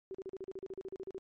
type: tone bursts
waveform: sine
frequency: 382.5 Hz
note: G4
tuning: 42 cents flat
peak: -39 dBFS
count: 15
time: 0.11-1.181 s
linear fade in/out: 0 ms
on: 35 ms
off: 39 ms
effects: MP3 32 kbps